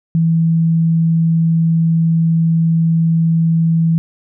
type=tone; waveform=sine; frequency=164.2 Hz; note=E3; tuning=6 cents flat; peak=-10 dBFS; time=0.15-3.98 s; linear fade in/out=0 ms; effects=none